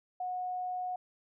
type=tone; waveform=sine; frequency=730 Hz; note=F#5; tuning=24 cents flat; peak=-33 dBFS; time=0.2-0.96 s; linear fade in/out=5 ms; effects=none